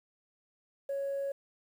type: tone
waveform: sine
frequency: 554.4 Hz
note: C#5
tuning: in tune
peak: -30 dBFS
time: 0.89-1.32 s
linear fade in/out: 5 ms
effects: tanh soft clip ceiling -29 dBFS + 10-bit